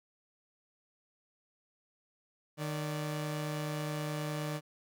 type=tone pair together; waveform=sawtooth; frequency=152.4 / 580.1 Hz; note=D#3 / D5; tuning=-36 / -21 cents; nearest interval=octave + major seventh; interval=2315 cents; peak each=-31 / -38 dBFS; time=2.57-4.61 s; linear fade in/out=50 ms; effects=none